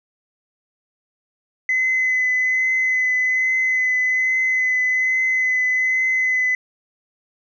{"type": "tone with vibrato", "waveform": "sine", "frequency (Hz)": 2028, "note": "B6", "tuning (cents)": 45, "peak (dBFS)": -15, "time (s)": [1.69, 6.55], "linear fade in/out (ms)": 2, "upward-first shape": "triangle", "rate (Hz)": 1.2, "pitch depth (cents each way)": 16, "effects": ["tanh soft clip ceiling -12 dBFS"]}